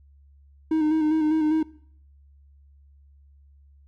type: tone with vibrato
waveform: triangle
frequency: 311.1 Hz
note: D#4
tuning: in tune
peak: -17 dBFS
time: 0.71-1.63 s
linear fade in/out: 5 ms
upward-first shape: square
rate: 5 Hz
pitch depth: 31 cents each way
effects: noise-tail reverb RT60 0.6 s tail -20 dB re dry + added 70 Hz sine -51 dBFS peak until 3.87 s